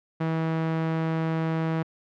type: tone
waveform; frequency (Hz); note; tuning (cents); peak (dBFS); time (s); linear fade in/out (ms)
sawtooth; 161.7; E3; -33; -20; 0.2-1.83; 10
effects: low-pass 2000 Hz 12 dB/octave